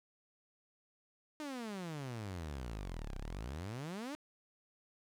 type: exponential two-way sweep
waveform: sawtooth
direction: down then up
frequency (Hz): 311.1 to 30.87 to 311.1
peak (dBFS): -37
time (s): 1.4-4.15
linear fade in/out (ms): 0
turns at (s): 3.17
effects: low-pass 10000 Hz 12 dB/octave + 11-bit